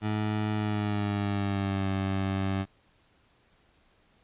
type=tone with pitch glide; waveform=20% pulse; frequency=106.6 to 96.63 Hz; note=G#2 to G2; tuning=+46 to -24 cents; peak=-22 dBFS; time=0.01-2.66 s; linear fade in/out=50 ms; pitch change=-170 cents; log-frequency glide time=0.55-1.88 s; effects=pink hiss -65 dBFS RMS until 4.23 s + resampled to 8000 Hz

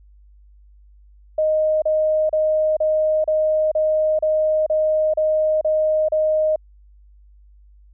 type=tone bursts; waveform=sine; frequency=621 Hz; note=D#5; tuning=3 cents flat; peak=-15 dBFS; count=11; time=1.38-6.56 s; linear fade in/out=5 ms; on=440 ms; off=34 ms; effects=added 50 Hz sine -46 dBFS peak until 7.93 s

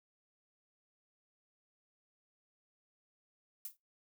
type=noise with exponential decay; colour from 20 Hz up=violet; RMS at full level=-38 dBFS; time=3.65-3.77 s; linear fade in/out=2 ms; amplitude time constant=24 ms; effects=noise-tail reverb RT60 0.2 s tail -22 dB re dry

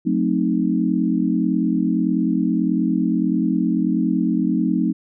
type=chord; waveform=sine; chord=F# diminished seventh; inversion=none; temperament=equal with one note detuned; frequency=181.82 / 220 / 261.6 / 311.1 Hz; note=F#3 / A3 / C4 / Eb4; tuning=-30 / 0 / 0 / 0 cents; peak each=-22 dBFS; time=0.05-4.93 s; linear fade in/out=20 ms; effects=none

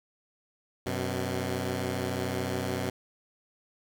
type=tone pair together; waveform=10% pulse; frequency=93.2 / 126.22 Hz; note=F#2 / B2; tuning=+13 / +38 cents; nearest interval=perfect fourth; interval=525 cents; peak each=-24 dBFS; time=0.86-2.9 s; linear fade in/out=5 ms; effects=none

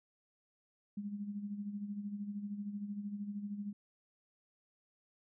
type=tone with tremolo; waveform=sine; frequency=204.3 Hz; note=G#3; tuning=28 cents flat; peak=-36 dBFS; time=0.97-3.73 s; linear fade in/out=5 ms; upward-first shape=sine; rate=13 Hz; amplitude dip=60%; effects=none

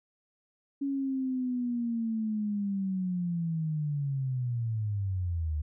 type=linear sweep; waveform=sine; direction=down; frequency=280 to 73.42 Hz; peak=-28 dBFS; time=0.81-5.62 s; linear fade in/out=10 ms; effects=none

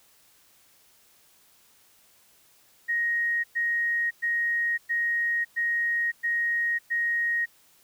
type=tone bursts; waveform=sine; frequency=1875 Hz; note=A#6; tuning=10 cents sharp; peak=-23 dBFS; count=7; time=2.88-7.46 s; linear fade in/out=20 ms; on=560 ms; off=110 ms; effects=white hiss -60 dBFS RMS until 7.83 s

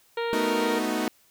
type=harmonic tone; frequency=466.2 Hz; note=A#4; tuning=in tune; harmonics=1 / 2 / 3 / 4 / 5 / 6 / 7 / 8 / 9; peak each=-27 / -33 / -37 / -39 / -41 / -43 / -44 / -45 / -46 dBFS; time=0.17-0.79 s; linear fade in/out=5 ms
type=chord; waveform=sawtooth; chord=B dominant seventh; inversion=third; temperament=equal; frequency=220 / 246.9 / 311.1 / 370 Hz; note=A3 / B3 / D#4 / F#4; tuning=0 / 0 / 0 / 0 cents; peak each=-27 / -27 / -25 / -30 dBFS; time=0.33-1.08 s; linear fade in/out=0 ms
effects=white hiss -61 dBFS RMS until 1.3 s

